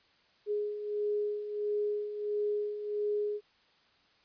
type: beating tone pair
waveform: sine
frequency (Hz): 415.3 / 416.8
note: G#4 / G#4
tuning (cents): 0 / +6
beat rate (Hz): 1.5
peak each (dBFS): -38 / -31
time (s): 0.46-3.41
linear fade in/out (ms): 50
effects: white hiss -66 dBFS RMS until 4.24 s + resampled to 11025 Hz